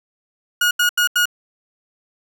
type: tone bursts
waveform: 30% pulse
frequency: 1443 Hz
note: F#6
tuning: 44 cents flat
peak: -11 dBFS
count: 4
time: 0.61-1.256 s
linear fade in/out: 5 ms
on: 100 ms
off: 82 ms
effects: none